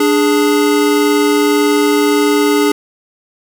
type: tone pair together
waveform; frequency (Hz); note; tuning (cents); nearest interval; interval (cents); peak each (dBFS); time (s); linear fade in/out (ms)
square; 293.7 / 415.3; D4 / G#4; 0 / 0; tritone; 600; -13; 0-2.72; 5
effects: none